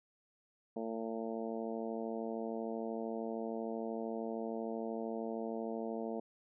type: harmonic tone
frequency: 113 Hz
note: A2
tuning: 47 cents sharp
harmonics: 2 / 3 / 4 / 5 / 6 / 7 / 8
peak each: -41 / -45 / -42 / -46 / -45 / -53 / -54 dBFS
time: 0.76-6.2 s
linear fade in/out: 5 ms
effects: none